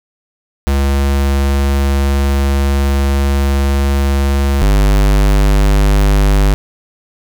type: tone pair in turn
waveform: square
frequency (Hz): 69.3 / 49.84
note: C#2 / G1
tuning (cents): 0 / +29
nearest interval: tritone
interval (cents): 571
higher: first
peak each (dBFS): -11 / -8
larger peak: second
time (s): 0.67-4.62 / 4.62-6.54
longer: first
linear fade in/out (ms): 0
effects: none